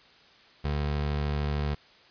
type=tone; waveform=25% pulse; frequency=73.42 Hz; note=D2; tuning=in tune; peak=-23 dBFS; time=0.64-1.75 s; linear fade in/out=10 ms; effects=white hiss -56 dBFS RMS until 2.1 s + resampled to 11025 Hz